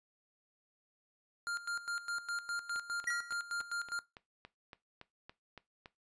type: tone with tremolo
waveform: square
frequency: 1400 Hz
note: F6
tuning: 4 cents sharp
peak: -36 dBFS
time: 1.47-3.99 s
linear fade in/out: 0 ms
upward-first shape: square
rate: 4.9 Hz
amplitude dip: 80%
type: click train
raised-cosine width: 0.3 ms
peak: -33 dBFS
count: 12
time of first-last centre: 2.76-5.859 s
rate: 3.55 Hz
type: tone with exponential decay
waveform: square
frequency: 1919 Hz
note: A#6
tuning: 50 cents sharp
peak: -31 dBFS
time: 3.07-3.39 s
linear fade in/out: 5 ms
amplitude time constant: 69 ms
effects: noise-tail reverb RT60 0.2 s tail -18 dB re dry + resampled to 22050 Hz